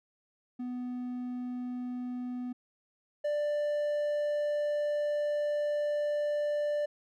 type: tone pair in turn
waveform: triangle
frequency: 248.1 / 590.1 Hz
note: B3 / D5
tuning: +8 / +8 cents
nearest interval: octave + minor third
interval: 1500 cents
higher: second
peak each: -32 / -26 dBFS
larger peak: second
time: 0.59-2.53 / 3.24-6.86 s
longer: second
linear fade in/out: 10 ms
effects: none